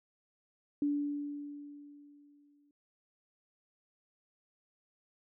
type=tone with exponential decay; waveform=sine; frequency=289.5 Hz; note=D4; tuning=25 cents flat; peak=-27 dBFS; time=0.82-2.71 s; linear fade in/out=2 ms; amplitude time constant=410 ms; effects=none